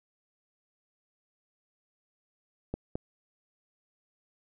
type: clicks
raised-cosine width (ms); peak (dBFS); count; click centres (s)
2; -19; 2; 2.74 / 2.955
effects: none